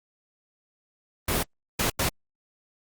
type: noise bursts at uneven times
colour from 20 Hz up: pink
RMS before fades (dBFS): -25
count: 3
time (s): 1.28-1.43 / 1.79-1.9 / 1.99-2.09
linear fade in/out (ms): 5
effects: Opus 32 kbps